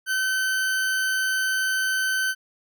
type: tone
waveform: 40% pulse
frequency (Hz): 1531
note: G6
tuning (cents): -41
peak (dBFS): -21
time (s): 0.06-2.35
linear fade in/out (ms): 50
effects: none